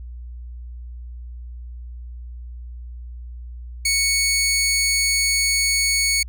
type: tone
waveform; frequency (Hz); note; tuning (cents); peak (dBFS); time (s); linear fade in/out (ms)
15% pulse; 2220; C#7; +2; -11; 3.85-6.23; 5
effects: added 60 Hz sine -32 dBFS peak until 6.28 s